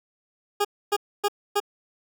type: tone bursts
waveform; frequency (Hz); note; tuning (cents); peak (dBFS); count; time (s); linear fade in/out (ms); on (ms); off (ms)
20% pulse; 409.3; G#4; -25; -15; 4; 0.6-1.602; 10; 48; 270
effects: none